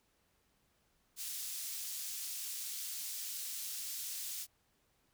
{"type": "high-pass noise", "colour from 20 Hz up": "pink", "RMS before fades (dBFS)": -42, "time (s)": [1.16, 4.47], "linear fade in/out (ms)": 50, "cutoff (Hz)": 5300, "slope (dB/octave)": 12, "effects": ["pink hiss -75 dBFS RMS until 5.13 s"]}